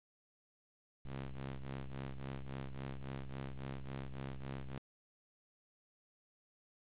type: ring-modulated tone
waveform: sawtooth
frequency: 67.5 Hz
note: C#2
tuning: 45 cents flat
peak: -35 dBFS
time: 1.05-4.78 s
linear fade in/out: 0 ms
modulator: 65.7 Hz
effects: resampled to 8000 Hz + 11-bit